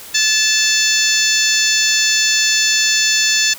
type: harmonic tone with a mistuned harmonic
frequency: 880 Hz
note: A5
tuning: in tune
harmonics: 2 / 3 / 4 / 5 / 6 / 7 / 8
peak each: -20 / -20 / -20 / -20 / -20 / -20 / -20 dBFS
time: 0.14-3.54 s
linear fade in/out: 10 ms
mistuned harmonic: 2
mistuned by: -22 cents
effects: white hiss -35 dBFS RMS until 3.58 s